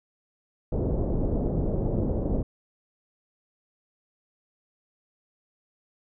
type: low-pass noise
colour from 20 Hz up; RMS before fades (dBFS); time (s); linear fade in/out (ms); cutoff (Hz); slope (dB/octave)
pink; -26; 0.72-2.43; 5; 560; 24
effects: none